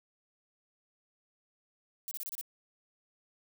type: noise bursts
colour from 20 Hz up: violet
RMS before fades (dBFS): -39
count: 6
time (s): 2.08-2.412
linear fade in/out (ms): 0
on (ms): 32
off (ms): 28
effects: none